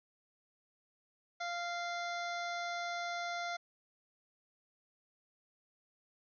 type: harmonic tone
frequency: 695 Hz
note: F5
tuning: 9 cents flat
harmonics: 1 / 2 / 3 / 5 / 6 / 7 / 8 / 9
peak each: -39 / -42 / -44 / -50 / -51 / -56 / -55 / -56 dBFS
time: 1.4-3.57 s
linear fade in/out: 10 ms
effects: none